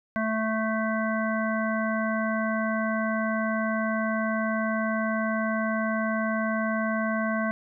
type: harmonic tone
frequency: 220 Hz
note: A3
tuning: in tune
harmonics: 1 / 3 / 5 / 7 / 9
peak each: -27 / -30 / -33 / -32 / -37 dBFS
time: 0.16-7.51 s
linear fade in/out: 0 ms
effects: none